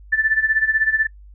sine tone with tremolo, 1760 Hz, A6, in tune, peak -12 dBFS, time 0.12-1.07 s, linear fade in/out 10 ms, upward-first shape sine, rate 16 Hz, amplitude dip 80%, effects noise-tail reverb RT60 0.1 s tail -25 dB re dry + added 50 Hz sine -40 dBFS peak until 1.34 s

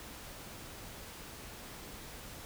silence, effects pink hiss -48 dBFS RMS until 2.45 s

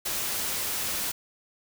white noise, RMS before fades -30 dBFS, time 0.05-1.12 s, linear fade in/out 10 ms, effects none

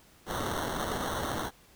violet noise with sample-and-hold, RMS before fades -33 dBFS, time 0.26-1.51 s, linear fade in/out 50 ms, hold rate 2450 Hz, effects pink hiss -59 dBFS RMS until 1.75 s

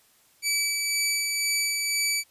15% pulse tone with tremolo, 2300 Hz, D7, 37 cents flat, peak -16 dBFS, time 0.42-2.24 s, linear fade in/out 50 ms, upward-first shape sine, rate 2 Hz, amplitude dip 30%, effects white hiss -61 dBFS RMS until 2.3 s + resampled to 32000 Hz

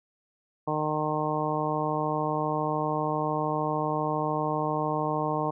harmonic tone, 152.9 Hz, D#3, 30 cents flat, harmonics 1 / 2 / 3 / 4 / 5 / 6 / 7, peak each -33 / -33 / -33 / -33 / -33 / -33 / -33 dBFS, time 0.67-5.51 s, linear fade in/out 10 ms, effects none

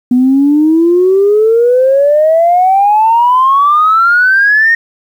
sine exponential sweep, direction up, 244.5 to 1864.7 Hz, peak -4 dBFS, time 0.11-4.75 s, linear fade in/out 5 ms, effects tanh soft clip ceiling 0 dBFS + 7-bit

